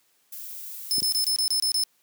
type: noise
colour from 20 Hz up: violet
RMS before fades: -38 dBFS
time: 0.32-1.31 s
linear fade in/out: 5 ms
type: tone bursts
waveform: sawtooth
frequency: 5240 Hz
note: E8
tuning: 11 cents flat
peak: -19 dBFS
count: 8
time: 0.91-1.837 s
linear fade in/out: 0 ms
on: 94 ms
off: 25 ms
type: clicks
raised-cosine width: 3 ms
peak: -22 dBFS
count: 2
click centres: 0.982 / 1.021 s
effects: white hiss -66 dBFS RMS until 2.02 s + high-pass 150 Hz 12 dB/octave